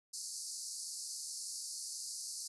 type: band-pass noise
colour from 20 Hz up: pink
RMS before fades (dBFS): -44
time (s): 0.13-2.48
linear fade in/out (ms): 10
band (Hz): 4400 to 11000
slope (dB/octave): 96
effects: none